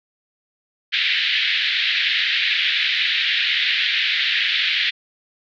white band-pass noise, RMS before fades -20 dBFS, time 0.92-4.91 s, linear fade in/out 20 ms, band 1700 to 3900 Hz, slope 48 dB/octave, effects none

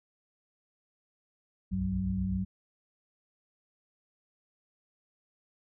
sine tone cluster, 62 / 69.9 / 97.4 / 188.3 Hz, B1 / C#2 / G2 / F#3, +7 / +15 / -11 / +31 cents, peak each -37 / -39 / -35 / -30 dBFS, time 1.71-2.45 s, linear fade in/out 20 ms, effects none

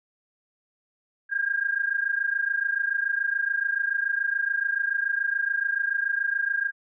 sine tone pair together, 1600 / 1627 Hz, G6 / G#6, +35 / -36 cents, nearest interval unison, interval 29 cents, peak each -26 dBFS, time 1.29-6.72 s, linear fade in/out 50 ms, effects none

